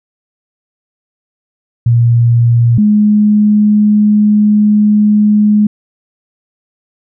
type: tone pair in turn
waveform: sine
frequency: 118.1 / 209.8 Hz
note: A#2 / G#3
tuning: +23 / +18 cents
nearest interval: minor seventh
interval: 995 cents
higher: second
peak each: -5 dBFS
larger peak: neither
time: 1.86-2.78 / 2.78-5.67 s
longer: second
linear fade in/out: 5 ms
effects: none